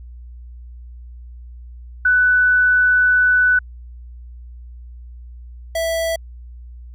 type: tone pair in turn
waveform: sine / square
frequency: 1492 / 658.1 Hz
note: F#6 / E5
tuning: +14 / -3 cents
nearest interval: octave + major second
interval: 1417 cents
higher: first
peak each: -11 / -19 dBFS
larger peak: first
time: 2.05-3.59 / 5.75-6.16 s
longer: first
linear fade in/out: 5 ms
effects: added 60 Hz sine -34 dBFS peak until 6.94 s